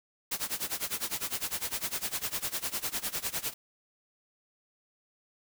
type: noise with tremolo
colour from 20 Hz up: white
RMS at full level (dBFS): -31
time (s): 0.31-3.54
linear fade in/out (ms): 10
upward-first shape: sine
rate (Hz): 9.9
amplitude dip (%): 90
effects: none